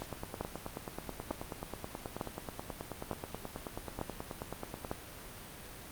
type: two click trains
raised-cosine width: 1 ms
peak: -24 / -20 dBFS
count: 46 / 6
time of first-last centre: 0.02-4.848 / 0.41-4.915 s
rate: 9.32 / 1.11 Hz
effects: pink hiss -48 dBFS RMS until 5.91 s + Opus 48 kbps